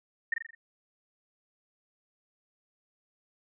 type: tone with echo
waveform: sine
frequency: 1833 Hz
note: A#6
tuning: 30 cents flat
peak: -24 dBFS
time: 0.32-0.34 s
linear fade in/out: 5 ms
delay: 42 ms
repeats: 5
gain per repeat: -5 dB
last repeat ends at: 0.55 s
effects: none